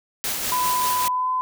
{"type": "noise with tremolo", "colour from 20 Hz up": "white", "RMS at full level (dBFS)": -25, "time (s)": [0.24, 1.08], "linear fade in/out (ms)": 0, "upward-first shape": "sine", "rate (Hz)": 5.1, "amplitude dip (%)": 30}
{"type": "tone with pitch glide", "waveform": "sine", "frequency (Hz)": [999, 1017], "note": ["B5", "C6"], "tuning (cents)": [20, -50], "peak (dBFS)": -20, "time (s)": [0.52, 1.41], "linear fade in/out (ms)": 0, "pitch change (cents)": 30, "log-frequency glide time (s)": [1.08, 1.29]}
{"effects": []}